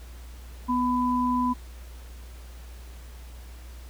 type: tone pair together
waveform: sine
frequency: 247.7 / 1000 Hz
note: B3 / B5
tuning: +5 / +21 cents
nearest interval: 2 octaves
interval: 2416 cents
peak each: -24 / -25 dBFS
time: 0.68-1.54 s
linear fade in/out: 20 ms
effects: added 60 Hz sine -40 dBFS peak until 3.89 s + pink hiss -52 dBFS RMS until 3.89 s